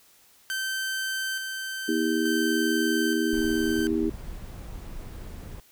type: tone with tremolo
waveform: sawtooth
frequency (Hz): 1549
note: G6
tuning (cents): -21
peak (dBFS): -24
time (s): 0.5-3.87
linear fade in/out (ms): 0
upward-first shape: square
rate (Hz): 0.57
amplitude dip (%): 35
type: harmonic tone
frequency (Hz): 80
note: D#2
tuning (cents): +49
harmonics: 3 / 4 / 5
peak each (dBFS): -28 / -25 / -29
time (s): 1.88-4.1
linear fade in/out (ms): 10
type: noise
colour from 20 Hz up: brown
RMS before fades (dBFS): -38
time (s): 3.33-5.6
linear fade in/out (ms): 2
effects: white hiss -58 dBFS RMS until 5.71 s